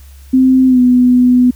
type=tone with pitch glide; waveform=sine; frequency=260 to 248.8 Hz; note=C4 to B3; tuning=-11 to +13 cents; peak=-5 dBFS; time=0.33-1.51 s; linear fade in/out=10 ms; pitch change=-76 cents; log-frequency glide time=0.67-0.8 s; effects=added 68 Hz sine -34 dBFS peak until 1.55 s + white hiss -47 dBFS RMS until 1.55 s